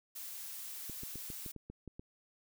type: noise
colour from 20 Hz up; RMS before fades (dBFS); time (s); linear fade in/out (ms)
blue; -45; 0.15-1.52; 10
type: clicks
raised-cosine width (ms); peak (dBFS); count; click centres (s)
3; -33; 9; 0.897 / 1.034 / 1.157 / 1.302 / 1.462 / 1.563 / 1.7 / 1.877 / 1.995
effects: none